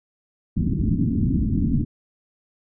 white low-pass noise, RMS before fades -21 dBFS, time 0.56-1.85 s, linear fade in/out 10 ms, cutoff 280 Hz, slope 48 dB/octave, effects none

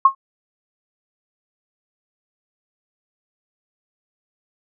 sine tone with exponential decay, 1080 Hz, C#6, 45 cents flat, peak -4 dBFS, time 0.05-0.15 s, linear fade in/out 5 ms, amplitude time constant 20 ms, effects none

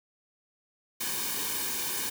white noise with comb filter, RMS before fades -32 dBFS, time 1-2.1 s, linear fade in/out 10 ms, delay 1.5 ms, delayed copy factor -0.75, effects none

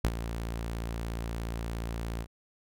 sawtooth tone with ADSR envelope, 57 Hz, A#1, 38 cents flat, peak -18 dBFS, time 0.04-2.27 s, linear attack 9 ms, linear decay 53 ms, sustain -11 dB, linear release 62 ms, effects none

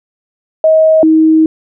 sine tone pair in turn, 634 / 317 Hz, D#5 / D#4, +32 / +32 cents, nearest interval octave, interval 1200 cents, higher first, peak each -4 dBFS, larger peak neither, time 0.64-1.03 / 1.03-1.46 s, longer second, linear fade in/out 2 ms, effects none

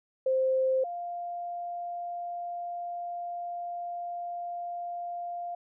sine tone pair in turn, 523.3 / 698.5 Hz, C5 / F5, 0 / 0 cents, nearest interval perfect fourth, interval 500 cents, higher second, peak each -23 / -33 dBFS, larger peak first, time 0.26-0.84 / 0.84-5.55 s, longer second, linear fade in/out 5 ms, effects none

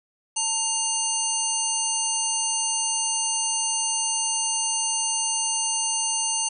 harmonic tone with a mistuned harmonic, 890 Hz, A5, 20 cents sharp, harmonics 1 / 3 / 5 / 7 / 9 / 10, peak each -32 / -31 / -37 / -26 / -37 / -27 dBFS, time 0.36-6.49 s, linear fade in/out 10 ms, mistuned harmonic 3, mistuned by +89 cents, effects none

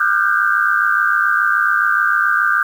sine tone cluster, 1198 / 1404 / 1509 / 1576 Hz, D6 / F6 / F#6 / G6, +34 / +9 / +34 / +9 cents, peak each -18 dBFS, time 0-2.63 s, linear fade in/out 5 ms, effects 7-bit

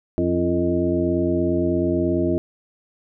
harmonic tone with a mistuned harmonic, 89 Hz, F2, 33 cents sharp, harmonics 1 / 2 / 3 / 4 / 5 / 7, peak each -27 / -27 / -24 / -21 / -31 / -27 dBFS, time 0.18-2.38 s, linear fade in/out 0 ms, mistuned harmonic 4, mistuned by -60 cents, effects none

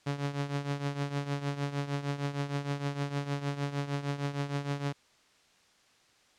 sawtooth tone with tremolo, 142 Hz, C#3, 42 cents sharp, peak -24 dBFS, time 0.06-4.93 s, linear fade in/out 10 ms, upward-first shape triangle, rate 6.5 Hz, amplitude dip 80%, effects white hiss -64 dBFS RMS until 6.38 s + low-pass 6000 Hz 12 dB/octave

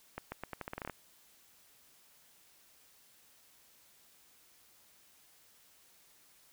accelerating click train, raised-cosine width 0.5 ms, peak -24 dBFS, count 12, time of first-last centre 0.18-0.897 s, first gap 140 ms, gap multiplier 0.83, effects white hiss -64 dBFS RMS until 6.52 s

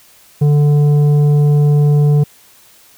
triangle tone with tanh clipping, 146.83 Hz, D3, in tune, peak -9 dBFS, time 0.41-2.24 s, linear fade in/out 10 ms, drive 12 dB, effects white hiss -46 dBFS RMS until 2.97 s

